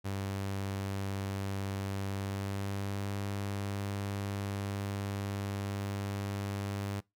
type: tone with pitch glide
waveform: sawtooth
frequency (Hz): 98 to 99.89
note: G2 to G2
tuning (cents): 0 to +33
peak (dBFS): -30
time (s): 0.04-7.01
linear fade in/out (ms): 20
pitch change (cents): +33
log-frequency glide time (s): 2.04-3.18
effects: noise-tail reverb RT60 0.2 s tail -23 dB re dry